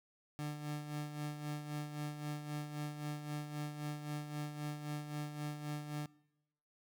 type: tone with tremolo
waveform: 30% pulse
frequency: 148.8 Hz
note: D3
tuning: 23 cents sharp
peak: -35 dBFS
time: 0.39-6.06 s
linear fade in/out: 0 ms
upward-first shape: sine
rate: 3.8 Hz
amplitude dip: 60%
effects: noise-tail reverb RT60 0.9 s tail -23 dB re dry